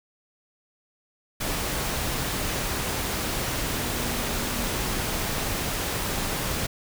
sine tone in noise, 240.8 Hz, B3, 44 cents flat, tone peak -36 dBFS, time 3.73-4.67 s, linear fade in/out 10 ms, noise pink, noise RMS -28 dBFS, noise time 1.4-6.67 s, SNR -11 dB, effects none

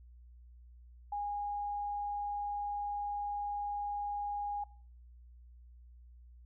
sine tone, 820 Hz, G#5, 22 cents flat, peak -34 dBFS, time 1.12-4.64 s, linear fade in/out 5 ms, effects noise-tail reverb RT60 0.5 s tail -22 dB re dry + added 60 Hz sine -53 dBFS peak until 6.45 s

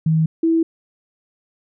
sine tone pair in turn, 159.4 / 327.8 Hz, D#3 / E4, +42 / -10 cents, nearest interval octave, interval 1248 cents, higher second, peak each -13 dBFS, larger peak neither, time 0.06-0.26 / 0.43-0.63 s, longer neither, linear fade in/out 5 ms, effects none

